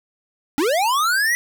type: linear sweep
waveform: square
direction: up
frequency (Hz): 261.6 to 1975.5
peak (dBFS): -17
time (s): 0.58-1.35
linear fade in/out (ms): 0
effects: none